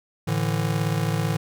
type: chord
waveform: square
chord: A suspended fourth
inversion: none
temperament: just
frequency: 110 / 146.67 / 165 Hz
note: A2 / D3 / E3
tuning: 0 / -2 / +2 cents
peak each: -27 dBFS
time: 0.27-1.37 s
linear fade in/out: 10 ms
effects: none